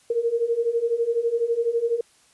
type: beating tone pair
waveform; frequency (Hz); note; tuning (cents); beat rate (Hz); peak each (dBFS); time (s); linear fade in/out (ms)
sine; 458.7 / 470.7; A#4 / A#4; -28 / +17; 12; -25 / -22; 0.1-2.01; 5
effects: white hiss -58 dBFS RMS until 2.33 s + resampled to 24000 Hz